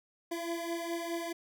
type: beating tone pair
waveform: 25% pulse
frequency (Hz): 336.5 / 341.3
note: E4 / F4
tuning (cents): +36 / -40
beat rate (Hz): 4.8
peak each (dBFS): -32 / -36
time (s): 0.31-1.33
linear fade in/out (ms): 10
effects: none